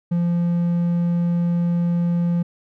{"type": "tone", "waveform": "triangle", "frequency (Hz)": 172.5, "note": "F3", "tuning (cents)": -21, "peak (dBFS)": -15, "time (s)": [0.11, 2.43], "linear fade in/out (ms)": 10, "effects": []}